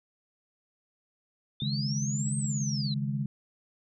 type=linear two-way sweep; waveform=sine; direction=up then down; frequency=3500 to 8372 to 3903 Hz; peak=-34 dBFS; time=1.6-2.94 s; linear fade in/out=2 ms; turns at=2.37 s
type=chord; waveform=sine; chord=C# suspended second; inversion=none; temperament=equal; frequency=138.59 / 155.56 / 207.7 Hz; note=C#3 / D#3 / G#3; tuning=0 / 0 / 0 cents; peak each=-30 / -36 / -33 dBFS; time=1.62-3.26 s; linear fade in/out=2 ms
effects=none